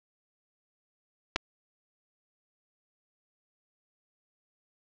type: clicks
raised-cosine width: 0.2 ms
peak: -8 / -12 dBFS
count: 2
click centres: 1.36 / 1.363 s
effects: low-pass 5000 Hz 12 dB/octave